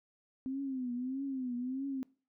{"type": "tone with vibrato", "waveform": "sine", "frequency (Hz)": 258.8, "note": "C4", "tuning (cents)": -19, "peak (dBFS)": -34, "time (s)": [0.46, 2.03], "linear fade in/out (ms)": 0, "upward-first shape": "triangle", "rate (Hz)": 1.6, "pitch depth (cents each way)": 130, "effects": ["noise-tail reverb RT60 0.4 s tail -23 dB re dry"]}